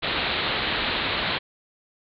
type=low-pass noise; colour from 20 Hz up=white; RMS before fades=-26 dBFS; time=0.02-1.39 s; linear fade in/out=20 ms; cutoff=4200 Hz; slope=96 dB/octave; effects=none